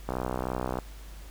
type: click train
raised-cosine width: 1 ms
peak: -16 dBFS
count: 45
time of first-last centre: 0.09-0.787 s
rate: 63.1 Hz
effects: added 50 Hz sine -42 dBFS peak until 1.3 s + pink hiss -52 dBFS RMS until 1.3 s